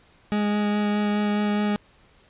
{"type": "tone with vibrato", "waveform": "40% pulse", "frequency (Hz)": 207.7, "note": "G#3", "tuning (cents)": 0, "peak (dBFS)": -20, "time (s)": [0.32, 1.76], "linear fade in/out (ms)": 0, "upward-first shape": "sine", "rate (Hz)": 4.8, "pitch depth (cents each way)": 9, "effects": ["pink hiss -57 dBFS RMS until 2.29 s", "resampled to 8000 Hz"]}